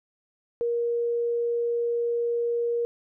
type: tone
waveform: sine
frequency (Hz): 471.9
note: A#4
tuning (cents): +21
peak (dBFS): -23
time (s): 0.61-2.85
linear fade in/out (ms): 0
effects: none